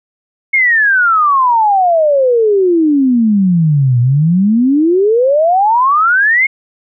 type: exponential two-way sweep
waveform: sine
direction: down then up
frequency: 2191 to 118.5 to 2191 Hz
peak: -7 dBFS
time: 0.53-6.47 s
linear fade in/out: 10 ms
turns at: 4 s
effects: none